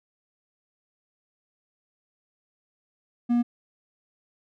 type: tone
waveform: triangle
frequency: 239.6 Hz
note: A#3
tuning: 48 cents sharp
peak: -17 dBFS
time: 3.29-3.43 s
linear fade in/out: 20 ms
effects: none